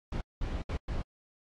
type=noise bursts at uneven times; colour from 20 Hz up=brown; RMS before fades=-33 dBFS; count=4; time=0.12-0.21 / 0.41-0.62 / 0.69-0.77 / 0.88-1.02 s; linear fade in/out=5 ms; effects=low-pass 5000 Hz 12 dB/octave + AAC 32 kbps